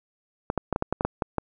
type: clicks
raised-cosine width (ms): 1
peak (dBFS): -10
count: 10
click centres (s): 0.501 / 0.577 / 0.727 / 0.761 / 0.824 / 0.926 / 1.009 / 1.05 / 1.222 / 1.383
effects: none